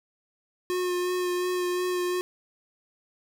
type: tone with vibrato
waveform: square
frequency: 360 Hz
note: F#4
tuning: 47 cents flat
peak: -26 dBFS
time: 0.7-2.21 s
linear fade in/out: 0 ms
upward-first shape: sine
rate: 2.8 Hz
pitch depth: 17 cents each way
effects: none